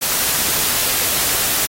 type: noise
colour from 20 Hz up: white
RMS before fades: -18 dBFS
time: 0.01-1.67 s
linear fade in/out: 20 ms
effects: AAC 48 kbps